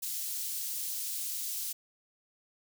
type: high-pass noise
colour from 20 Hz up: white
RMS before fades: -36 dBFS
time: 0.02-1.73 s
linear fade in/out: 10 ms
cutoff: 4900 Hz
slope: 12 dB/octave
effects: none